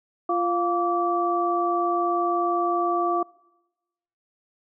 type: tone cluster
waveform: sine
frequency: 346.5 / 701 / 1158 Hz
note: F4 / F5 / D6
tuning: -14 / +6 / -25 cents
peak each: -25 dBFS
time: 0.29-3.23 s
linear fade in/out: 5 ms
effects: noise-tail reverb RT60 1.0 s tail -24 dB re dry